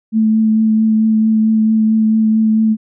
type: tone with vibrato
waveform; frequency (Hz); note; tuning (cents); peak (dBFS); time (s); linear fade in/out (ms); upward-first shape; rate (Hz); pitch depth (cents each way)
sine; 219.3; A3; -6; -9; 0.12-2.77; 50; triangle; 4.5; 16
effects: none